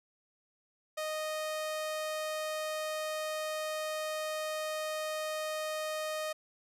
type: tone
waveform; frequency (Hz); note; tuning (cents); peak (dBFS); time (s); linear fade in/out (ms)
sawtooth; 620; D#5; -6; -30; 0.97-6.33; 10
effects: resampled to 32000 Hz